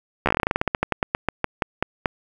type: slowing click train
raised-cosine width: 0.5 ms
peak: -4 dBFS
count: 24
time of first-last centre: 0.26-2.058 s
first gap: 13 ms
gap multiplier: 1.14
effects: 7-bit